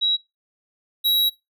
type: tone pair in turn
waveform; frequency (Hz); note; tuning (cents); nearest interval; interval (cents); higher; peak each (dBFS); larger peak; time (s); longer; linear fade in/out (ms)
sine / square; 3869 / 3869; B7 / B7; -36 / -36; unison; 0; neither; -17; neither; 0.01-0.17 / 1.04-1.3; second; 20
effects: noise-tail reverb RT60 0.2 s tail -18 dB re dry